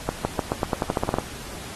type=accelerating click train; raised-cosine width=1 ms; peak=-8 dBFS; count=13; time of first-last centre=0.09-1.185 s; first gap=160 ms; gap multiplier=0.89; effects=pink hiss -38 dBFS RMS until 1.75 s + AAC 32 kbps